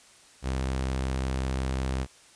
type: tone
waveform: sawtooth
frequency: 65.5 Hz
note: C2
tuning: 2 cents sharp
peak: -23 dBFS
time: 0.42-2.07 s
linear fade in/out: 50 ms
effects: white hiss -55 dBFS RMS until 2.35 s + resampled to 22050 Hz